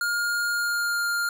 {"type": "tone with pitch glide", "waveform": "square", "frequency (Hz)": [1417, 1404], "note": ["F6", "F6"], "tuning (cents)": [25, 9], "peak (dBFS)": -24, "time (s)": [0.01, 1.29], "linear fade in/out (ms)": 2, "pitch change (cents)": -16, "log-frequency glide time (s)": [0.51, 1.05], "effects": []}